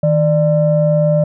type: tone pair together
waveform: sine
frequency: 157.63 / 594 Hz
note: D#3 / D5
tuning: +23 / +20 cents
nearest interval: octave + major seventh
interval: 2297 cents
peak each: -12 dBFS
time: 0.03-1.24 s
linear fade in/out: 5 ms
effects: tanh soft clip ceiling -3 dBFS